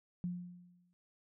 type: tone with exponential decay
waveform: sine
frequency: 177.3 Hz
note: F3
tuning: 26 cents sharp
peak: -33 dBFS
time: 0.24-0.93 s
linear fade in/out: 0 ms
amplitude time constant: 150 ms
effects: none